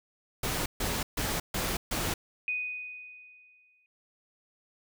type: noise bursts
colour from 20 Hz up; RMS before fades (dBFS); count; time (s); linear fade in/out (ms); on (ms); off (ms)
pink; -31; 5; 0.43-2.14; 5; 230; 140
type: tone with exponential decay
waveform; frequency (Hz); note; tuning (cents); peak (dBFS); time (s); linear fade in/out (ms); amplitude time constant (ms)
sine; 2489; D#7; 0; -27; 2.48-3.86; 1; 300
effects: none